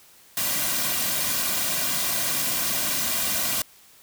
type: noise with comb filter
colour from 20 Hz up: white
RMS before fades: -25 dBFS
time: 0.37-3.62 s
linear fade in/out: 2 ms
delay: 2.3 ms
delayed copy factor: -0.65
effects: white hiss -53 dBFS RMS until 4.02 s